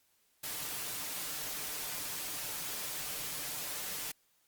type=noise with comb filter; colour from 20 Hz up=white; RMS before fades=-39 dBFS; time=0.43-4.12 s; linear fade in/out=10 ms; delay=6.7 ms; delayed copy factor=+0.55; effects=white hiss -72 dBFS RMS until 4.47 s + Opus 48 kbps